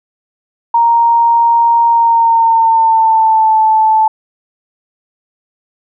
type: tone with pitch glide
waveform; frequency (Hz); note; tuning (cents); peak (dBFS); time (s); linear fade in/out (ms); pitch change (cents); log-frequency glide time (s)
sine; 932.3 to 874.9; A#5 to A5; 0 to -10; -6; 0.74-4.08; 5; -110; 1.88-3.57
effects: none